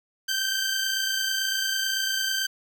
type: tone pair together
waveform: 15% pulse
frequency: 1553 / 1582 Hz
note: G6 / G6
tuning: -17 / +15 cents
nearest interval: unison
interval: 32 cents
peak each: -19 / -24 dBFS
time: 0.28-2.47 s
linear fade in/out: 10 ms
effects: none